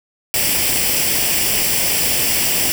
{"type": "noise with comb filter", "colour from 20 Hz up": "white", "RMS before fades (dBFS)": -17, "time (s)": [0.34, 2.72], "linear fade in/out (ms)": 0, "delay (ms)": 0.38, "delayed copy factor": 0.6, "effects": []}